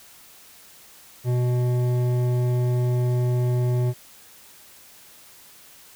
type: tone with hard clipping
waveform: sine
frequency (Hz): 123.47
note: B2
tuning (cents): 0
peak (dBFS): -21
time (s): 1.24-3.94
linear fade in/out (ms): 50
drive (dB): 11
effects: white hiss -49 dBFS RMS until 5.95 s